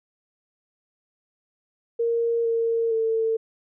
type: tone with pitch steps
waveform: sine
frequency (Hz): 465 / 458.8 / 448.2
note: A#4 / A#4 / A4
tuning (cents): -4 / -28 / +32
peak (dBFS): -20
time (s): 1.99-3.37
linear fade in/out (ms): 10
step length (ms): 460
effects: none